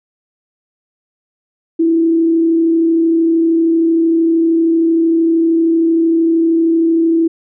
sine tone with frequency modulation, 329.6 Hz, E4, in tune, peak -9 dBFS, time 1.79-7.28 s, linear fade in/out 10 ms, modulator 33 Hz, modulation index 0.23, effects none

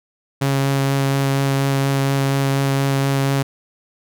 sawtooth tone with vibrato, 137.3 Hz, C#3, 16 cents flat, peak -12 dBFS, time 0.41-3.43 s, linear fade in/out 10 ms, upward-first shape sine, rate 4.2 Hz, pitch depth 9 cents each way, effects none

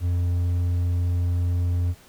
triangle tone, 87.8 Hz, F2, 10 cents sharp, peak -18 dBFS, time 0-1.95 s, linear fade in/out 50 ms, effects pink hiss -52 dBFS RMS until 2.08 s

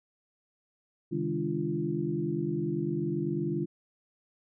sine tone cluster, 135.1 / 155.4 / 203.1 / 292.7 / 342.7 Hz, C#3 / D#3 / G#3 / D4 / F4, -44 / -2 / -38 / -6 / -33 cents, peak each -38 / -33 / -36 / -36 / -32 dBFS, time 1.11-3.66 s, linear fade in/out 20 ms, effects none

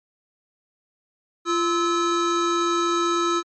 square tone pair together, 344 / 1300 Hz, F4 / E6, -26 / -24 cents, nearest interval octave + major seventh, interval 2302 cents, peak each -23 dBFS, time 1.45-3.43 s, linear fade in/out 50 ms, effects MP3 32 kbps

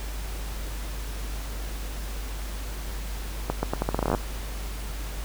accelerating click train, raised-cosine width 1 ms, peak -10 dBFS, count 15, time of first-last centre 3.5-4.148 s, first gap 130 ms, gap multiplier 0.81, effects added 50 Hz sine -31 dBFS peak until 5.24 s + pink hiss -40 dBFS RMS until 5.24 s

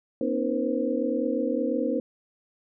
sine tone cluster, 241.4 / 269.9 / 311.7 / 479.4 / 525 Hz, B3 / C#4 / D#4 / A#4 / C5, -39 / -46 / +3 / +48 / +6 cents, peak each -30 dBFS, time 0.21-2 s, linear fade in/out 2 ms, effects none

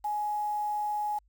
sine tone with quantisation, 837 Hz, G#5, 13 cents sharp, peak -28 dBFS, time 0.04-1.19 s, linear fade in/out 10 ms, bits 8, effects added 50 Hz sine -62 dBFS peak until 1.28 s

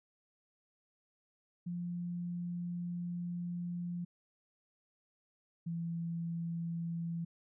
sine tone pair in turn, 174.61 / 168.03 Hz, F3 / E3, 0 / +33 cents, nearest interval minor second, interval 67 cents, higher first, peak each -36 / -35 dBFS, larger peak second, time 1.66-4.05 / 5.66-7.25 s, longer first, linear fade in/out 10 ms, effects none

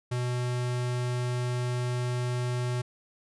square tone, 123.47 Hz, B2, in tune, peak -28 dBFS, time 0.11-2.82 s, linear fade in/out 10 ms, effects resampled to 24000 Hz

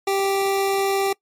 25% pulse tone, 392 Hz, G4, in tune, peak -15 dBFS, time 0.07-1.13 s, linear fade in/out 5 ms, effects noise-tail reverb RT60 0.1 s tail -23 dB re dry + MP3 64 kbps

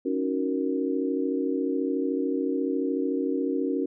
sine chord, D# minor seventh, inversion third, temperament equal, 277.2 / 311.1 / 370 / 466.2 Hz, C#4 / D#4 / F#4 / A#4, 0 / 0 / 0 / 0 cents, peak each -27 / -32 / -30 / -31 dBFS, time 0.05-3.86 s, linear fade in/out 10 ms, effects none

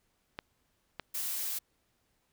clicks, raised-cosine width 0.3 ms, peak -21 dBFS, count 2, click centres 0.389 / 0.997 s
blue noise, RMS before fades -35 dBFS, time 1.14-1.59 s, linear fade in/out 10 ms
effects pink hiss -75 dBFS RMS until 2.32 s

